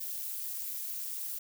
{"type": "noise with amplitude modulation", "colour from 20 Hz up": "violet", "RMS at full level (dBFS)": -34, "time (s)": [0, 1.39], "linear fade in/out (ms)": 10, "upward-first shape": "sine", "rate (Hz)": 239, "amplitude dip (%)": 90, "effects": []}